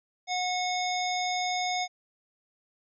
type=harmonic tone; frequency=728 Hz; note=F#5; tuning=28 cents flat; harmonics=1 / 3 / 5 / 7 / 9; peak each=-29 / -34 / -36 / -37 / -39 dBFS; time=0.27-1.88 s; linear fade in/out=50 ms; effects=none